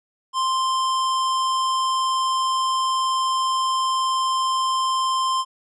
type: tone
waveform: square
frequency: 1046.5 Hz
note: C6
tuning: in tune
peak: -20 dBFS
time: 0.33-5.45 s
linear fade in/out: 50 ms
effects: resampled to 22050 Hz